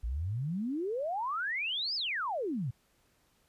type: exponential two-way sweep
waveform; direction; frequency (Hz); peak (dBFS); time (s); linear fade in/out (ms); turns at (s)
sine; up then down; 52.9 to 5274 to 110.2; -31; 0.03-2.71; 10; 1.95
effects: pink hiss -70 dBFS RMS until 3.48 s + resampled to 32000 Hz